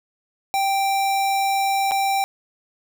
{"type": "tone with dropouts", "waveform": "square", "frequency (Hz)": 784, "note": "G5", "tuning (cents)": 0, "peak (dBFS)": -19, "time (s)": [0.54, 2.24], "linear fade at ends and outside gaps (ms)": 0, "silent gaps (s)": [1.911, 1.918], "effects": []}